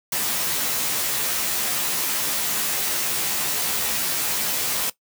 white noise with comb filter, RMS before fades -24 dBFS, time 0.12-4.9 s, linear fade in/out 5 ms, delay 14 ms, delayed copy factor +0.95, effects noise-tail reverb RT60 0.1 s tail -17 dB re dry + high-pass 100 Hz 12 dB/octave

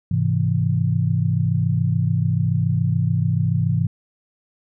sine chord, Ab augmented, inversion none, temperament equal, 103.83 / 130.81 / 164.81 Hz, Ab2 / C3 / E3, 0 / 0 / 0 cents, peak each -21 dBFS, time 0.11-3.87 s, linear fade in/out 5 ms, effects none

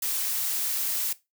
blue noise, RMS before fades -28 dBFS, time 0.02-1.13 s, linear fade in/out 5 ms, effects noise-tail reverb RT60 0.2 s tail -17 dB re dry

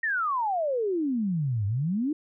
sine exponential two-way sweep, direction down then up, 1885 to 96.7 to 319.4 Hz, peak -24 dBFS, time 0.03-2.13 s, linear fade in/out 5 ms, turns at 1.66 s, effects none

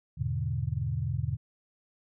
sine chord, E dominant seventh, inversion none, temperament equal, 82.41 / 103.83 / 123.47 / 146.83 Hz, E2 / G#2 / B2 / D3, 0 / 0 / 0 / 0 cents, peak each -35 / -34 / -32 / -34 dBFS, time 0.17-1.37 s, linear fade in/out 20 ms, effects none

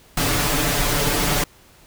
pink noise with comb filter, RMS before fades -20 dBFS, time 0.17-1.44 s, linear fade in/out 5 ms, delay 6.9 ms, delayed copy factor +0.85, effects pink hiss -51 dBFS RMS until 1.86 s

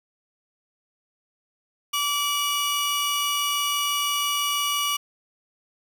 sawtooth tone pair together, 1156 / 2913 Hz, D6 / F#7, -28 / -28 cents, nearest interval octave + major third, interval 1600 cents, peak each -22 dBFS, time 1.93-4.97 s, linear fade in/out 10 ms, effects 9-bit

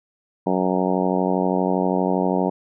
harmonic tone, 92.5 Hz, F#2, in tune, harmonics 2 / 3 / 4 / 5 / 6 / 7 / 8 / 9 / 10, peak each -23 / -25 / -26 / -27 / -28 / -28 / -29 / -30 / -30 dBFS, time 0.46-2.5 s, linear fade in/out 10 ms, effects none

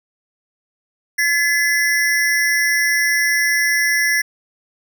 square ring-modulated tone, 1870 Hz, A#6, 5 cents sharp, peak -12 dBFS, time 1.18-4.22 s, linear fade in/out 10 ms, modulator 155 Hz, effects none

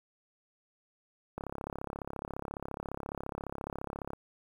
click train, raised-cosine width 1 ms, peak -23 dBFS, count 96, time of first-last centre 1.38-4.134 s, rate 34.5 Hz, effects 9-bit

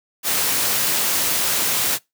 white noise, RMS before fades -20 dBFS, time 0.23-1.99 s, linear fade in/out 50 ms, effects noise-tail reverb RT60 0.2 s tail -24 dB re dry + high-pass 100 Hz 12 dB/octave

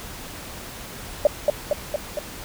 sine tone with echo, 592 Hz, D5, 14 cents sharp, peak -10 dBFS, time 1.25-1.27 s, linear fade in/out 2 ms, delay 230 ms, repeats 4, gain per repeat -3 dB, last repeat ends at 2.19 s, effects pink hiss -37 dBFS RMS until 2.44 s

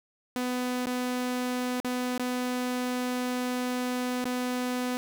sawtooth tone with dropouts, 249.6 Hz, B3, 19 cents sharp, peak -24 dBFS, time 0.36-4.97 s, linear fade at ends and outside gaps 0 ms, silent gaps 0.858-0.869 / 1.801-1.846 / 2.178-2.196 / 4.243-4.254 s, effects none

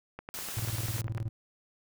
click train, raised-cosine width 0.5 ms, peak -25 dBFS, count 11, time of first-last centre 0.19-1.18 s, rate 10.1 Hz
white noise, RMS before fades -39 dBFS, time 0.34-1.01 s, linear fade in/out 0 ms
triangle tone with tremolo, 111.1 Hz, A2, 17 cents sharp, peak -27 dBFS, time 0.57-1.29 s, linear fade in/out 0 ms, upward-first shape square, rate 19 Hz, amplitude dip 80%
effects none

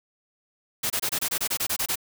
white noise bursts, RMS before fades -26 dBFS, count 12, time 0.83-1.957 s, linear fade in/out 10 ms, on 71 ms, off 25 ms, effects none

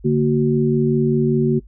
sine tone cluster, 144.3 / 229.5 / 371.6 Hz, D3 / A#3 / F#4, -30 / -27 / +7 cents, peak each -18 dBFS, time 0.04-1.6 s, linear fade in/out 20 ms, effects noise-tail reverb RT60 0.1 s tail -21 dB re dry + added 50 Hz sine -40 dBFS peak until 1.67 s

